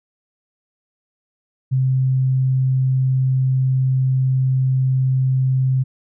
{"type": "tone", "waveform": "sine", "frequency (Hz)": 130.81, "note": "C3", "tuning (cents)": 0, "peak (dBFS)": -14, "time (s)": [1.71, 5.84], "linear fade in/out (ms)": 20, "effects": []}